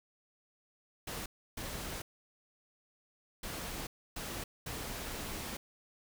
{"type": "noise bursts at uneven times", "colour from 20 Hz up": "pink", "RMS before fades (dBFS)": -41, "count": 5, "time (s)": [[1.07, 1.26], [1.57, 2.02], [3.43, 3.87], [4.16, 4.44], [4.66, 5.57]], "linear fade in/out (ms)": 5, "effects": []}